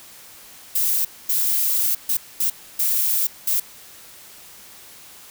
violet noise bursts at uneven times, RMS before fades -20 dBFS, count 6, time 0.75-1.05 / 1.29-1.95 / 2.09-2.17 / 2.4-2.5 / 2.79-3.27 / 3.47-3.6 s, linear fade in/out 5 ms, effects white hiss -44 dBFS RMS until 5.3 s

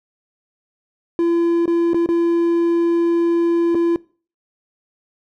triangle tone with dropouts, 339.2 Hz, E4, 50 cents sharp, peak -12 dBFS, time 1.19-3.96 s, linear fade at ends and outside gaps 1 ms, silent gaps 1.657-1.678 / 1.934-1.944 / 2.061-2.089 / 3.747-3.752 s, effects noise-tail reverb RT60 0.4 s tail -22 dB re dry

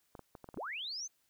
clicks, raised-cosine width 1 ms, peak -34 dBFS, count 7, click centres 0.152 / 0.193 / 0.352 / 0.443 / 0.489 / 0.543 / 0.574 s
sine linear sweep, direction up, 73.1 to 6420 Hz, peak -38 dBFS, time 0.56-1.08 s, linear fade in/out 20 ms
effects white hiss -75 dBFS RMS until 1.29 s

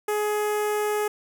sawtooth tone with notch filter, 420 Hz, G#4, 19 cents sharp, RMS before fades -25 dBFS, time 0.08-1.08 s, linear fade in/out 5 ms, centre 4100 Hz, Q 0.92, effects none

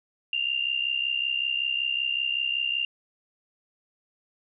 sine tone with amplitude modulation, 2794 Hz, F7, in tune, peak -21 dBFS, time 0.33-2.85 s, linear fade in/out 2 ms, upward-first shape sine, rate 65.3 Hz, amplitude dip 75%, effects none

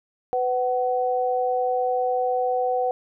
sine tone pair together, 501.2 / 751 Hz, B4 / F#5, +25 / +26 cents, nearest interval perfect fifth, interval 701 cents, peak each -23 dBFS, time 0.33-2.91 s, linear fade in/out 0 ms, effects none

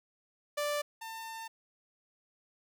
sawtooth tone pair in turn, 587.3 / 899.1 Hz, D5 / A5, 0 / +37 cents, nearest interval perfect fifth, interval 737 cents, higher second, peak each -27 / -37 dBFS, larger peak first, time 0.57-0.82 / 1.01-1.48 s, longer second, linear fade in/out 10 ms, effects none

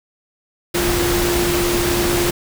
sine tone in noise, 349.2 Hz, F4, in tune, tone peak -18 dBFS, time 0.74-2.31 s, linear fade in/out 10 ms, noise pink, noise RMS -20 dBFS, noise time 0.74-2.31 s, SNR -1 dB, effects none

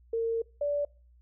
sine tone pair in turn, 456.8 / 579.7 Hz, A#4 / D5, -35 / -23 cents, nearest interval major third, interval 412 cents, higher second, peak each -26 dBFS, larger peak neither, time 0.13-0.42 / 0.61-0.85 s, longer first, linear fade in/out 5 ms, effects noise-tail reverb RT60 0.4 s tail -25 dB re dry + added 60 Hz sine -56 dBFS peak until 1.21 s

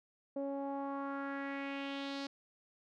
sawtooth tone with low-pass filter sweep, 277.2 Hz, C#4, in tune, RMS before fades -40 dBFS, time 0.36-2.27 s, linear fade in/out 5 ms, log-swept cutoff 560 to 4700 Hz, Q 2.9, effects none

